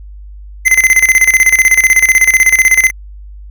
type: tone with tremolo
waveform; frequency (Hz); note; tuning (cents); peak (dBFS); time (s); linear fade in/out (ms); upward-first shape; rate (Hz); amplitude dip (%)
square; 2056; C7; -31; -4; 0.65-2.91; 20; square; 16; 75
effects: added 50 Hz sine -28 dBFS peak until 3.5 s